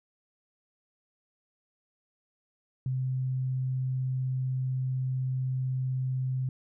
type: tone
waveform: sine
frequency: 129.7 Hz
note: C3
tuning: 15 cents flat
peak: -27 dBFS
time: 2.86-6.49 s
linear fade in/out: 2 ms
effects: none